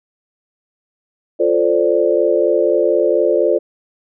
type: chord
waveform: sine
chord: D minor seventh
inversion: first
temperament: equal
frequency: 349.2 / 440 / 523.3 / 587.3 Hz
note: F4 / A4 / C5 / D5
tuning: 0 / 0 / 0 / 0 cents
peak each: -17 dBFS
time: 1.39-3.59 s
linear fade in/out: 20 ms
effects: none